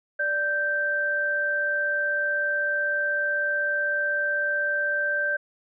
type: tone pair together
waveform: sine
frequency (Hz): 585.8 / 1564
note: D5 / G6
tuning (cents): -5 / -4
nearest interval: octave + perfect fourth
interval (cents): 1701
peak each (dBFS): -30 / -23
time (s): 0.19-5.37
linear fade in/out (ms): 10
effects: none